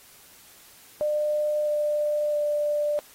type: tone with pitch steps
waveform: sine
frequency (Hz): 600 / 595.9 / 591.7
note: D5 / D5 / D5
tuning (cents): +37 / +25 / +13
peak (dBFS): -22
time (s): 1.01-2.99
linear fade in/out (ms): 0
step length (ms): 660
effects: white hiss -52 dBFS RMS until 3.14 s + AAC 48 kbps